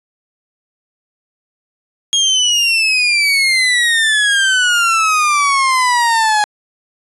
30% pulse exponential sweep, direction down, 3281 to 830.6 Hz, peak -8 dBFS, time 2.13-6.44 s, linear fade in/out 0 ms, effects resampled to 24000 Hz

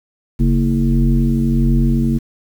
sine tone with frequency modulation, 138.59 Hz, C#3, in tune, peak -11 dBFS, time 0.39-2.19 s, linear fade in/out 20 ms, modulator 91.9 Hz, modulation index 1.5, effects 7-bit

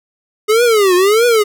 square tone with vibrato, 415.9 Hz, G#4, 2 cents sharp, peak -9 dBFS, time 0.48-1.44 s, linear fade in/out 20 ms, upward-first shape triangle, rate 1.6 Hz, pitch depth 290 cents each way, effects none

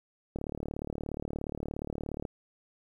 click train, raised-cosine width 2 ms, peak -22 dBFS, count 71, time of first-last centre 0.36-2.252 s, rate 37 Hz, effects 10-bit

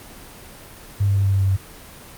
sine tone with pitch steps, 99.9 / 99.21 / 98.52 / 97.84 / 97.17 / 96.5 / 95.83 Hz, G2 / G2 / G2 / G2 / G2 / G2 / G2, +33 / +21 / +9 / -3 / -15 / -27 / -39 cents, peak -15 dBFS, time 1-1.567 s, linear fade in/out 10 ms, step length 81 ms, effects pink hiss -41 dBFS RMS until 2.17 s + Opus 24 kbps

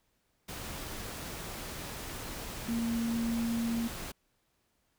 sine tone in noise, 231.2 Hz, A#3, 14 cents flat, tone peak -29 dBFS, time 2.68-3.88 s, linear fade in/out 10 ms, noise pink, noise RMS -41 dBFS, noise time 0.48-4.12 s, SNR +9 dB, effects pink hiss -75 dBFS RMS until 4.98 s

